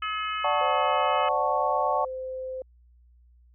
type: harmonic tone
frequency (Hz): 426.1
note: G#4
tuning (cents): +44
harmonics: 3 / 4 / 5 / 6 / 7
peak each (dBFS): -29 / -39 / -38 / -37 / -36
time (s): 0.02-1.29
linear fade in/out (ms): 5
type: chord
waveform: sine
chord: D major seventh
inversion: none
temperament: equal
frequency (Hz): 587.3 / 740 / 880 / 1108.7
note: D5 / F#5 / A5 / C#6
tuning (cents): 0 / 0 / 0 / 0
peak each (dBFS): -28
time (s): 0.44-2.05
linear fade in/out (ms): 5
type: tone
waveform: sine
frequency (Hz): 518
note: C5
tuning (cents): -17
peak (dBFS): -31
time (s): 0.61-2.62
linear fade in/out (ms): 2
effects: added 60 Hz sine -54 dBFS peak until 3.54 s